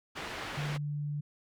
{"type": "low-pass noise", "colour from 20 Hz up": "white", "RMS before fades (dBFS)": -40, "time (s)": [0.15, 0.78], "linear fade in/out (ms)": 20, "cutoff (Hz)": 2400, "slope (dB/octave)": 12}
{"type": "tone", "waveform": "sine", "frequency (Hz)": 146.83, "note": "D3", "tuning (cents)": 0, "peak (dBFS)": -32, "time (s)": [0.57, 1.21], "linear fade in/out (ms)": 10}
{"effects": []}